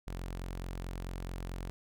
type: tone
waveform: sawtooth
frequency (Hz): 44.58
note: F1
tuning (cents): +36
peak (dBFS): -34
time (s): 0.07-1.7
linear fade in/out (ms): 0
effects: none